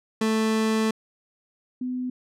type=tone pair in turn; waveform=30% pulse / sine; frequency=220 / 251.9 Hz; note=A3 / B3; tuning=0 / +34 cents; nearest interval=major second; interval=234 cents; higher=second; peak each=-18 / -26 dBFS; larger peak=first; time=0.21-0.91 / 1.81-2.1 s; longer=first; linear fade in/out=5 ms; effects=low-pass 10000 Hz 12 dB/octave